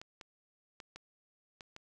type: clicks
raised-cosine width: 0.2 ms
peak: -30 dBFS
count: 6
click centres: 0.015 / 0.212 / 0.802 / 0.96 / 1.608 / 1.764 s
effects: none